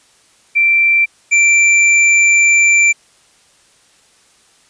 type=tone pair in turn; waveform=sine / square; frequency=2349 / 2349 Hz; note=D7 / D7; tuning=0 / 0 cents; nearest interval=unison; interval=0 cents; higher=neither; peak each=-8 dBFS; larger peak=neither; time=0.55-1.06 / 1.31-2.93 s; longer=second; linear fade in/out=20 ms; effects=white hiss -51 dBFS RMS until 4.69 s + resampled to 22050 Hz